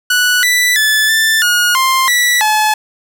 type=tone with pitch steps; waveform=sawtooth; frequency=1476 / 1976 / 1736 / 1770 / 1440 / 1052 / 1954 / 858 Hz; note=F#6 / B6 / A6 / A6 / F#6 / C6 / B6 / A5; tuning=-5 / 0 / -24 / +10 / -47 / +9 / -19 / -44 cents; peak=-6 dBFS; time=0.1-2.74 s; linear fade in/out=5 ms; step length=330 ms; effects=none